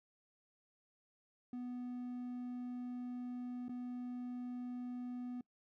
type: tone with dropouts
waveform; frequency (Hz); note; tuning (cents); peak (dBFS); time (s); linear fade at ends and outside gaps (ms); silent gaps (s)
triangle; 246.9; B3; 0; -39; 1.53-5.41; 2; 3.683-3.693
effects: noise-tail reverb RT60 0.1 s tail -24 dB re dry